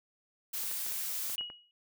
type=noise; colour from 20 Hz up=blue; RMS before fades=-36 dBFS; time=0.53-1.36 s; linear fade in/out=10 ms
type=clicks; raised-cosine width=0.5 ms; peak=-34 dBFS; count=7; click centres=0.635 / 0.715 / 0.865 / 0.918 / 1.298 / 1.41 / 1.501 s
type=tone with exponential decay; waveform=sine; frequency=2903 Hz; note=F#7; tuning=34 cents flat; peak=-30 dBFS; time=1.38-1.71 s; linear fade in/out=1 ms; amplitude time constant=70 ms
effects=none